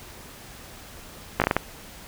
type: slowing click train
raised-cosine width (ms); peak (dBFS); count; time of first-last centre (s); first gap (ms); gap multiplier
0.5; -4; 6; 1.4-1.566; 17; 1.34
effects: pink hiss -44 dBFS RMS until 2.07 s